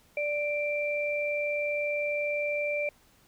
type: tone pair together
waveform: sine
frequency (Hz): 587.3 / 2355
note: D5 / D7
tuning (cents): 0 / +4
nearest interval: 2 octaves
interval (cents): 2404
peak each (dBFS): -29 / -31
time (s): 0.17-2.89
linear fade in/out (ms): 2
effects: pink hiss -62 dBFS RMS until 3.27 s